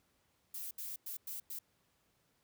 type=noise bursts at uneven times; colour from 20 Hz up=violet; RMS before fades=-43 dBFS; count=5; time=0.54-0.71 / 0.78-0.96 / 1.06-1.17 / 1.27-1.4 / 1.5-1.59 s; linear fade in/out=5 ms; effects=pink hiss -75 dBFS RMS until 2.43 s + high-pass 60 Hz 12 dB/octave